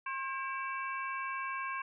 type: harmonic tone with a mistuned harmonic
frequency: 536 Hz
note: C5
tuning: 42 cents sharp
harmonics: 2 / 3 / 4 / 5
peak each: -37 / -41 / -43 / -45 dBFS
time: 0.06-1.82 s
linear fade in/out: 5 ms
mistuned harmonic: 4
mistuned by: +120 cents
effects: none